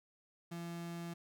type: tone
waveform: 35% pulse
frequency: 170 Hz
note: F3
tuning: 46 cents flat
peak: -40 dBFS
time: 0.51-1.14 s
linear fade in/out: 10 ms
effects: none